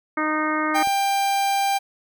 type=harmonic tone; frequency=308.3 Hz; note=D#4; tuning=16 cents flat; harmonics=1 / 2 / 3 / 4 / 5 / 6 / 7; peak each=-25 / -30 / -30 / -25 / -30 / -31 / -31 dBFS; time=0.17-0.83 s; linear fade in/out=5 ms
type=tone; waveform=45% pulse; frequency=792 Hz; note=G5; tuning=18 cents sharp; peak=-19 dBFS; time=0.74-1.79 s; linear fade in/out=20 ms
type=click; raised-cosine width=2 ms; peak=-25 dBFS; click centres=0.873 s
effects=none